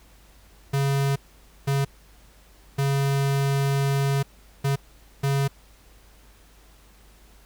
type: tone bursts at uneven times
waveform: square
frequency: 138.59 Hz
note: C#3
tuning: in tune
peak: -21 dBFS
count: 5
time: 0.73-1.16 / 1.67-1.85 / 2.78-4.23 / 4.64-4.76 / 5.23-5.48 s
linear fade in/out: 10 ms
effects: added 50 Hz sine -52 dBFS peak until 7.45 s + pink hiss -56 dBFS RMS until 7.45 s